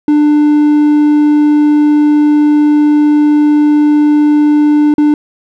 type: tone with dropouts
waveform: triangle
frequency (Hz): 297.4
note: D4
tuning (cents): +22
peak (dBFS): -3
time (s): 0.08-5.14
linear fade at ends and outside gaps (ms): 2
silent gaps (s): 4.94-4.981
effects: none